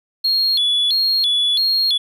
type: tone with vibrato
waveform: triangle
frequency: 3817 Hz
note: A#7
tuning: 40 cents sharp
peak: -12 dBFS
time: 0.24-1.98 s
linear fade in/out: 10 ms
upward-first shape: square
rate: 1.5 Hz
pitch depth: 190 cents each way
effects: tanh soft clip ceiling -9 dBFS